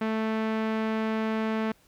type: tone with low-pass filter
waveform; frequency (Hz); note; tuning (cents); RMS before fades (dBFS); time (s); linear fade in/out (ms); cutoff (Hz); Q
sawtooth; 220; A3; 0; -28; 0.01-1.72; 5; 2300; 0.95
effects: pink hiss -62 dBFS RMS until 1.87 s